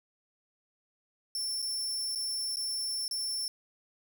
sawtooth tone with dropouts, 5390 Hz, E8, 38 cents sharp, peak -29 dBFS, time 1.35-3.48 s, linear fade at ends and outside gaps 1 ms, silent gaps 1.619-1.625 / 2.15-2.157 / 2.559-2.569 / 3.08-3.111 s, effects none

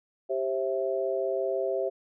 sine chord, C major, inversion second, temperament equal with one note detuned, 392 / 533.6 / 659.3 Hz, G4 / C5 / E5, 0 / +34 / 0 cents, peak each -30 / -30 / -31 dBFS, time 0.29-1.9 s, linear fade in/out 20 ms, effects none

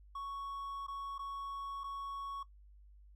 triangle tone with dropouts, 1111 Hz, C#6, 4 cents sharp, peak -38 dBFS, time 0.15-2.43 s, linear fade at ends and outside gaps 5 ms, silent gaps 0.867-0.881 / 1.181-1.191 / 1.836-1.84 s, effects noise-tail reverb RT60 0.1 s tail -17 dB re dry + added 50 Hz sine -56 dBFS peak until 3.15 s

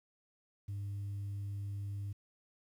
sine tone, 100.4 Hz, G2, 42 cents sharp, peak -35 dBFS, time 0.68-2.13 s, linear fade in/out 10 ms, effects tanh soft clip ceiling -36 dBFS + 11-bit

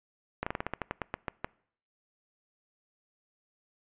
slowing click train, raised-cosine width 0.5 ms, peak -16 dBFS, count 13, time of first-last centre 0.43-1.445 s, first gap 35 ms, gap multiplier 1.15, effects noise-tail reverb RT60 0.6 s tail -24 dB re dry + resampled to 8000 Hz

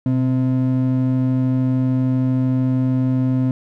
triangle ring-modulated tone, 192.9 Hz, G3, 28 cents flat, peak -10 dBFS, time 0.06-3.51 s, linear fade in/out 0 ms, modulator 66.5 Hz, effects none

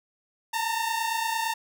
sawtooth tone pair together, 893 / 921.8 Hz, A5 / A#5, +25 / -20 cents, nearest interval minor second, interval 55 cents, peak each -25 dBFS, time 0.53-1.54 s, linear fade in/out 10 ms, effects none

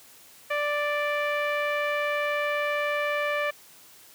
sawtooth tone with low-pass filter, 587.3 Hz, D5, in tune, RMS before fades -27 dBFS, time 0.5-3.51 s, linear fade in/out 10 ms, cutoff 2200 Hz, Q 2.8, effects white hiss -52 dBFS RMS until 4.14 s + high-pass 60 Hz 12 dB/octave

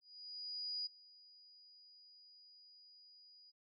sine tone with ADSR envelope, 4905 Hz, D#8, 26 cents flat, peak -38 dBFS, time 0.01-3.52 s, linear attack 850 ms, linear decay 14 ms, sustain -22 dB, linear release 27 ms, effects none

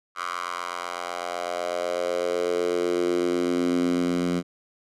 10% pulse tone with high-pass filter sweep, 88 Hz, F2, 14 cents sharp, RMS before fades -26 dBFS, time 0.15-4.43 s, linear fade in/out 50 ms, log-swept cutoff 1200 to 200 Hz, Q 3.9, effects low-pass 9000 Hz 12 dB/octave

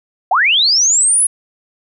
sine linear sweep, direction up, 659.3 to 10548 Hz, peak -9 dBFS, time 0.31-1.27 s, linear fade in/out 5 ms, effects none

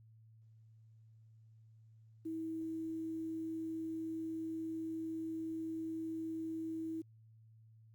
sine tone with quantisation, 322.8 Hz, E4, 36 cents flat, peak -38 dBFS, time 2.25-7.02 s, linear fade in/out 10 ms, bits 11, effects added 111 Hz sine -59 dBFS peak until 7.94 s + Opus 48 kbps

